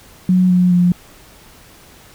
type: tone with pitch steps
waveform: sine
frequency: 183.2 / 180.16 / 177.16 Hz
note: F#3 / F#3 / F3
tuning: -17 / -46 / +25 cents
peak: -9 dBFS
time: 0.29-0.92 s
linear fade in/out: 2 ms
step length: 210 ms
effects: pink hiss -44 dBFS RMS until 2.14 s